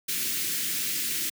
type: band-stop noise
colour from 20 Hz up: white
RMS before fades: -29 dBFS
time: 0.08-1.3 s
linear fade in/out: 10 ms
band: 370 to 1700 Hz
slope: 24 dB/octave
effects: high-pass 150 Hz 12 dB/octave